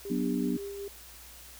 sine tone with tremolo, 400 Hz, G4, 35 cents sharp, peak -35 dBFS, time 0.05-0.88 s, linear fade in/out 2 ms, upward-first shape sine, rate 5.4 Hz, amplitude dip 30%
sine chord, B minor, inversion second, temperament just, 185.21 / 246.9 / 296.3 Hz, F#3 / B3 / D4, +2 / 0 / +15 cents, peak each -33 / -30 / -32 dBFS, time 0.1-0.57 s, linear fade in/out 5 ms
effects added 60 Hz sine -54 dBFS peak until 1.59 s + white hiss -50 dBFS RMS until 1.59 s

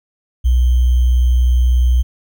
sine tone with sample-and-hold, 61.74 Hz, B1, in tune, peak -9 dBFS, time 0.44-2.03 s, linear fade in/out 20 ms, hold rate 3150 Hz, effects none

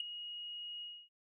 sine tone with ADSR envelope, 2884 Hz, F#7, 45 cents flat, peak -29 dBFS, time 0-1.09 s, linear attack 4 ms, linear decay 7 ms, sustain -13 dB, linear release 270 ms, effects tanh soft clip ceiling -29 dBFS

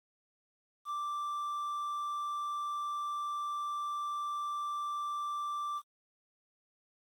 triangle tone with quantisation, 1174.7 Hz, D6, in tune, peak -32 dBFS, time 0.85-5.82 s, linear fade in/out 50 ms, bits 10, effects AAC 64 kbps

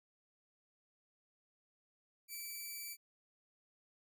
5% pulse tone, 2317 Hz, D7, 24 cents flat, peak -34 dBFS, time 2.28-2.97 s, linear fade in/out 50 ms, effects none

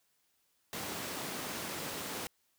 pink high-pass noise, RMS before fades -40 dBFS, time 0.73-2.27 s, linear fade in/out 0 ms, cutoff 180 Hz, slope 12 dB/octave, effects white hiss -75 dBFS RMS until 2.58 s

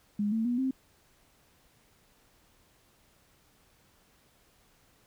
sine tone with pitch steps, 206.4 / 223.8 / 242.6 / 263.1 Hz, G#3 / A3 / B3 / C4, -10 / +30 / -31 / +10 cents, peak -26 dBFS, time 0.19-0.71 s, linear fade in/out 5 ms, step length 130 ms, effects pink hiss -65 dBFS RMS until 5.06 s

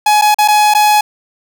45% pulse tone with dropouts, 842 Hz, G#5, 24 cents sharp, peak -7 dBFS, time 0.06-1.01 s, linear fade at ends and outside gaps 5 ms, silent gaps 0.214-0.22 / 0.345-0.385 / 0.478-0.483 / 0.739-0.748 s, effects none

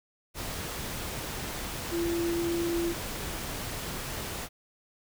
sine tone in noise, 340 Hz, F4, 46 cents flat, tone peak -27 dBFS, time 1.9-2.95 s, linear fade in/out 50 ms, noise pink, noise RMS -36 dBFS, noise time 0.34-4.49 s, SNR +6 dB, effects none

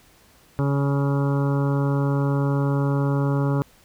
harmonic tone, 140 Hz, C#3, 18 cents sharp, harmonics 1 / 2 / 3 / 4 / 6 / 7 / 8 / 9 / 10, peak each -20 / -26 / -30 / -32 / -36 / -37 / -38 / -39 / -40 dBFS, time 0.59-3.62 s, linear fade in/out 0 ms, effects pink hiss -55 dBFS RMS until 3.84 s

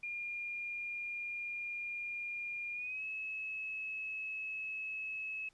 sine tone with pitch glide, 2412 to 2585 Hz, D7 to E7, +46 to -34 cents, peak -38 dBFS, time 0.03-5.49 s, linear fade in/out 5 ms, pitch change +120 cents, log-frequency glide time 2.73-3.04 s, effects pink hiss -71 dBFS RMS until 5.53 s + resampled to 22050 Hz

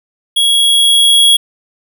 square tone with level ramp, 3322 Hz, G#7, in tune, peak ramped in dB -9 to -5 dBFS, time 0.36-1.37 s, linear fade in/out 10 ms, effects none

